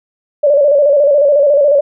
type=tone with vibrato; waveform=sine; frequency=574 Hz; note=D5; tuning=40 cents flat; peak=-6 dBFS; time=0.43-1.81 s; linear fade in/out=10 ms; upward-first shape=square; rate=14 Hz; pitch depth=59 cents each way; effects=none